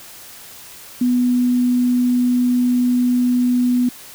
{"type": "tone", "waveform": "sine", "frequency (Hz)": 246.9, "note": "B3", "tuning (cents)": 0, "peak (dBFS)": -13, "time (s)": [1.01, 3.89], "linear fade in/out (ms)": 5, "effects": ["white hiss -39 dBFS RMS until 4.14 s"]}